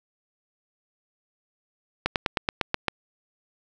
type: slowing click train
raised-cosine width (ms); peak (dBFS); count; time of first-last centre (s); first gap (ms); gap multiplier
0.3; -6; 8; 2.06-2.883; 98; 1.06
effects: none